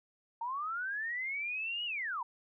sine linear two-way sweep, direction up then down, 900 to 2940 to 900 Hz, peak -34 dBFS, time 0.41-2.23 s, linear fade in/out 5 ms, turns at 1.85 s, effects none

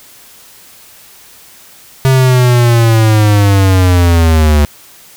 square linear sweep, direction down, 133.6 to 72.7 Hz, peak -6 dBFS, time 2.05-4.65 s, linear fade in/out 0 ms, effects white hiss -39 dBFS RMS until 5.16 s

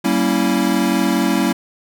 square chord, G diminished seventh, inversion none, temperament equal with one note detuned, 192.08 / 233.1 / 277.2 / 329.6 Hz, G3 / Bb3 / Db4 / Fb4, -35 / 0 / 0 / 0 cents, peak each -21 dBFS, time 0.04-1.53 s, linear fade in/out 10 ms, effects none

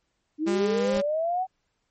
sine linear sweep, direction up, 293.7 to 764 Hz, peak -23 dBFS, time 0.38-1.47 s, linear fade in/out 50 ms
sawtooth tone, 201.2 Hz, G3, 45 cents sharp, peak -22 dBFS, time 0.46-1.02 s, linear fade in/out 20 ms
pink noise with exponential growth, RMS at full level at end -30 dBFS, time 0.89-0.98 s, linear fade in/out 5 ms, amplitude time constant 18 ms
effects pink hiss -75 dBFS RMS until 1.9 s + MP3 32 kbps

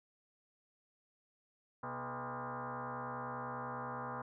sine tone with frequency modulation, 127.6 Hz, C3, 43 cents flat, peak -39 dBFS, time 1.83-4.22 s, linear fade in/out 5 ms, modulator 185 Hz, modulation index 6.9, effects none

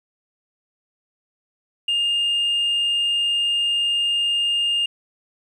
sine tone, 2821 Hz, F7, 17 cents sharp, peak -16 dBFS, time 1.88-4.86 s, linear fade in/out 5 ms, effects tanh soft clip ceiling -16 dBFS + 9-bit

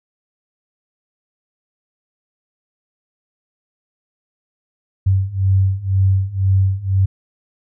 sine beating tone pair, 94.9 / 96.9 Hz, F#2 / G2, +44 / -20 cents, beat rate 2 Hz, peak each -17 / -15 dBFS, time 5.06-7.06 s, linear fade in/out 10 ms, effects none

